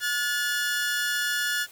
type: tone pair together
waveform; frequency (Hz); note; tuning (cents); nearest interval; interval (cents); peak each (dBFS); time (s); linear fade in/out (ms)
sawtooth; 1442.6 / 1724; F#6 / A6; -44 / -36; minor third; 308; -24; 0-1.67; 50
effects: white hiss -50 dBFS RMS until 1.71 s